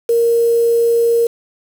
sine tone with quantisation, 466.2 Hz, A#4, in tune, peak -10 dBFS, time 0.09-1.27 s, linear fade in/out 5 ms, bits 5, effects none

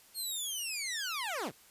15% pulse linear sweep, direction down, 4331 to 89.9 Hz, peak -28 dBFS, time 0.14-1.52 s, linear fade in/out 50 ms, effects white hiss -60 dBFS RMS until 1.7 s + resampled to 32000 Hz

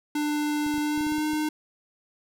square tone with pitch glide, 297.6 to 305.3 Hz, D4 to D#4, +23 to -33 cents, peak -25 dBFS, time 0.15-1.49 s, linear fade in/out 5 ms, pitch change +44 cents, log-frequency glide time 0.8-1.25 s
clicks, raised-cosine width 3 ms, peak -29 dBFS, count 9, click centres 0.664 / 0.741 / 0.781 / 0.977 / 1.009 / 1.067 / 1.122 / 1.183 / 1.334 s
effects none

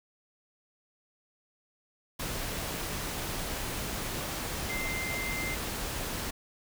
sine tone in noise, 2086 Hz, C7, 6 cents flat, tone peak -34 dBFS, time 4.69-5.55 s, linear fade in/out 10 ms, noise pink, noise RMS -35 dBFS, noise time 2.19-6.31 s, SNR -2 dB, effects none

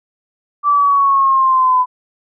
sine linear sweep, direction down, 1168 to 1000 Hz, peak -9 dBFS, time 0.63-1.86 s, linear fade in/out 50 ms, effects none

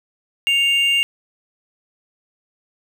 triangle tone pair together, 2210 / 2794 Hz, C#7 / F7, -6 / 0 cents, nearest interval major third, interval 406 cents, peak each -22 / -13 dBFS, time 0.47-1.03 s, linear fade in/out 0 ms, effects none

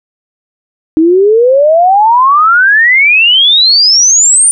sine exponential sweep, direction up, 310 to 9300 Hz, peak -3 dBFS, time 0.97-4.51 s, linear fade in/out 0 ms, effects none

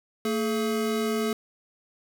square tone pair together, 225.8 / 426.2 Hz, A3 / G#4, +45 / +45 cents, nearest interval major seventh, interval 1100 cents, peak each -28 dBFS, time 0.25-1.33 s, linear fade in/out 2 ms, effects none

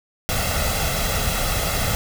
pink noise with comb filter, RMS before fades -22 dBFS, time 0.29-1.95 s, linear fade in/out 0 ms, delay 1.5 ms, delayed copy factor +0.65, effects none

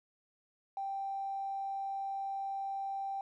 triangle tone, 784 Hz, G5, in tune, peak -31 dBFS, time 0.77-3.21 s, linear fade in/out 2 ms, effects tanh soft clip ceiling -33 dBFS

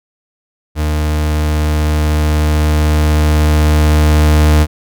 40% pulse tone with level ramp, 76.1 Hz, D#2, 38 cents flat, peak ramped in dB -12 to -5 dBFS, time 0.75-4.67 s, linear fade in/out 50 ms, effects none

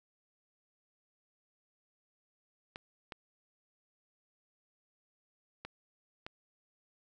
clicks, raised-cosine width 0.3 ms, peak -26 dBFS, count 4, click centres 2.759 / 3.122 / 5.65 / 6.265 s, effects none

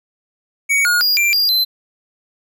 square tone with pitch steps, 2245 / 1437 / 4850 / 2364 / 4809 / 4065 Hz, C#7 / F6 / D#8 / D7 / D8 / B7, +21 / +49 / -45 / +11 / +40 / +49 cents, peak -13 dBFS, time 0.69-1.65 s, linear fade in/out 20 ms, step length 160 ms, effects none

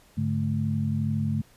sine tone cluster, 102.6 / 144.9 / 216.8 Hz, G#2 / D3 / A3, -21 / -23 / -25 cents, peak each -28 dBFS, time 0.17-1.42 s, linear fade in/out 10 ms, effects pink hiss -58 dBFS RMS until 1.56 s + resampled to 32000 Hz

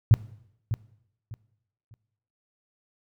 sine tone with echo, 110 Hz, A2, in tune, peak -11 dBFS, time 0.11-0.14 s, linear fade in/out 0 ms, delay 600 ms, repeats 3, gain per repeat -12 dB, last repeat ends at 1.94 s, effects noise-tail reverb RT60 0.8 s tail -20 dB re dry

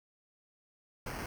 pink noise with sample-and-hold, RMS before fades -40 dBFS, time 1.06-1.26 s, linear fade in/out 2 ms, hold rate 3675 Hz, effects none

